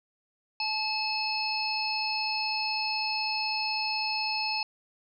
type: harmonic tone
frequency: 864 Hz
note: A5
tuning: 32 cents flat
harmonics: 1 / 3 / 5 / 6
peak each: -33 / -33 / -33 / -33 dBFS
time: 0.6-4.63 s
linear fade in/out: 2 ms
effects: none